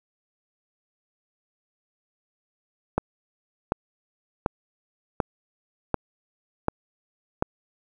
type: click train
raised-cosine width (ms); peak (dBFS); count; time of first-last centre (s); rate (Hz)
1; -7; 7; 2.98-7.424; 1.35
effects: 8-bit